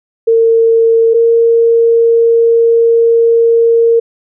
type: tone pair in turn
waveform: sine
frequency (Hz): 455.7 / 461.8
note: A#4 / A#4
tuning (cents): -39 / -16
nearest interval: unison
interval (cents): 23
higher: second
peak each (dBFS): -5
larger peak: neither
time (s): 0.27-1.14 / 1.14-4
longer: second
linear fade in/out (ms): 10
effects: none